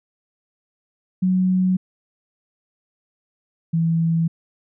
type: tone pair in turn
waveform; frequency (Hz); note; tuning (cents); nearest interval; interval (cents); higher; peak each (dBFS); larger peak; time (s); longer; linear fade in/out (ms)
sine; 185 / 164.82; F#3 / E3; 0 / 0; major second; 200; first; -15 / -16; first; 1.22-1.77 / 3.73-4.28; neither; 10
effects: none